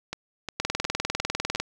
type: two click trains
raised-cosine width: 0.2 ms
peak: -9 / -14 dBFS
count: 21 / 5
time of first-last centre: 0.6-1.6 / 0.13-1.559 s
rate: 20 / 2.8 Hz
effects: none